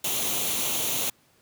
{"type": "noise with comb filter", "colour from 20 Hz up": "white", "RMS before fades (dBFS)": -27, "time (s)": [0.04, 1.1], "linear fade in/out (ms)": 5, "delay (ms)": 0.3, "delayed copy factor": 0.6, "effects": ["pink hiss -62 dBFS RMS until 1.41 s", "high-pass 100 Hz 12 dB/octave"]}